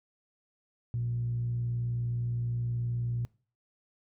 sine tone with frequency modulation, 119 Hz, A#2, 36 cents sharp, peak -28 dBFS, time 0.94-3.25 s, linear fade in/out 0 ms, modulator 59.2 Hz, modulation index 0.22, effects noise-tail reverb RT60 0.4 s tail -23 dB re dry + tanh soft clip ceiling -24 dBFS

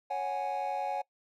triangle chord, C# suspended fourth, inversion none, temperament equal, 554.4 / 740 / 830.6 Hz, C#5 / F#5 / G#5, 0 / 0 / 0 cents, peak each -35 / -32 / -31 dBFS, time 0.1-1.02 s, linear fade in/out 10 ms, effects noise-tail reverb RT60 0.1 s tail -23 dB re dry + tanh soft clip ceiling -24 dBFS

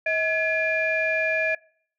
sine tone cluster, 639 / 1696 / 2398 Hz, D#5 / G#6 / D7, +46 / +36 / +36 cents, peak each -25 dBFS, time 0.06-1.55 s, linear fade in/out 5 ms, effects noise-tail reverb RT60 0.6 s tail -23 dB re dry + tanh soft clip ceiling -12 dBFS

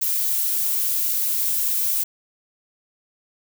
violet noise, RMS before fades -22 dBFS, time 0.01-2.04 s, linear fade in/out 10 ms, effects none

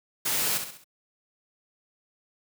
white noise with echo, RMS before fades -27 dBFS, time 0.25-0.58 s, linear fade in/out 10 ms, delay 66 ms, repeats 4, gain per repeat -7 dB, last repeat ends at 0.844 s, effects high-pass 100 Hz 12 dB/octave

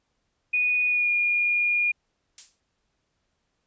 sine tone with pitch glide, 2471 to 2427 Hz, D#7 to D#7, -13 to -44 cents, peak -20 dBFS, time 0.53-1.92 s, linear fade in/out 10 ms, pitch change -31 cents, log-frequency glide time 0.87-1.11 s
violet noise with exponential decay, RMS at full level -30 dBFS, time 2.38-2.6 s, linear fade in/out 2 ms, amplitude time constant 47 ms
effects pink hiss -75 dBFS RMS until 3.66 s + resampled to 16000 Hz

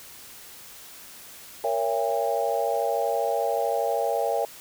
sine chord, A# diminished seventh, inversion none, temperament just, 466.2 / 559.4 / 671.3 / 805.5 Hz, A#4 / C#5 / E5 / G5, 0 / +16 / +31 / +47 cents, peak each -28 dBFS, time 1.64-4.45 s, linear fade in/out 2 ms, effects white hiss -45 dBFS RMS until 4.6 s

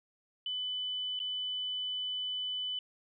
sine tone with dropouts, 3000 Hz, F#7, 23 cents sharp, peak -33 dBFS, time 0.46-2.79 s, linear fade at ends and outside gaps 2 ms, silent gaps 1.192-1.2 s, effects none

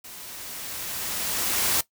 white noise with level ramp, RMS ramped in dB -42 to -22 dBFS, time 0.04-1.81 s, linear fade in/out 5 ms, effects noise-tail reverb RT60 0.1 s tail -17 dB re dry

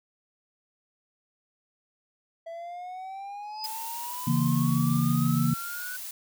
triangle exponential sweep, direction up, 659.3 to 1500 Hz, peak -34 dBFS, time 2.46-5.97 s, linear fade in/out 10 ms
sine tone with exponential growth, 4978 Hz, D#8, in tune, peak -29 dBFS, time 3.43-3.66 s, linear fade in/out 1 ms, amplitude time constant 48 ms
blue noise, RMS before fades -38 dBFS, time 3.64-6.11 s, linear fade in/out 2 ms
sine chord, A# diminished, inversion first, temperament equal, 138.59 / 164.81 / 233.1 Hz, C#3 / E3 / A#3, 0 / 0 / 0 cents, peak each -26 dBFS, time 4.27-5.54 s, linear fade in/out 5 ms
effects none

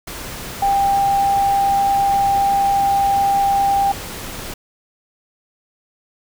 sine tone in noise, 794 Hz, G5, 22 cents sharp, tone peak -13 dBFS, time 0.62-3.92 s, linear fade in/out 5 ms, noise pink, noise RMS -30 dBFS, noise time 0.07-4.54 s, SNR +14 dB, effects none

